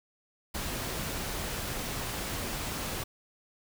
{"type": "noise", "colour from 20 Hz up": "pink", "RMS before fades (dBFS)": -35, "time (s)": [0.54, 3.04], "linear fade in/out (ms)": 10, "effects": []}